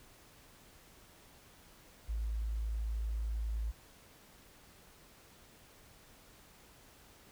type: tone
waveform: sine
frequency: 54.8 Hz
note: A1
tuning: 6 cents flat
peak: -33 dBFS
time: 2.08-3.72 s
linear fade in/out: 20 ms
effects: pink hiss -60 dBFS RMS until 7.31 s